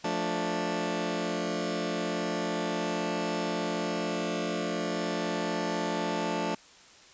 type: chord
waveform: 15% pulse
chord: D minor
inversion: first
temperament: just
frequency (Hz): 176.2 / 220.2 / 293.7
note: F3 / A3 / D4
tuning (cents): +16 / +2 / 0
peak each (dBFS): -27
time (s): 0.04-6.55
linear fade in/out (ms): 5
effects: white hiss -54 dBFS RMS until 7.13 s + resampled to 16000 Hz